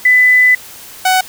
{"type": "tone pair in turn", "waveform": ["sine", "sawtooth"], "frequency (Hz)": [2000, 746.8], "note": ["B6", "F#5"], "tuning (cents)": [21, 16], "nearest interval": "octave + perfect fourth", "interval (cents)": 1705, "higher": "first", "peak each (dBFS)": -5, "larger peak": "neither", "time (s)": [[0.05, 0.55], [1.05, 1.21]], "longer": "first", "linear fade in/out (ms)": 5, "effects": ["white hiss -34 dBFS RMS until 1.28 s"]}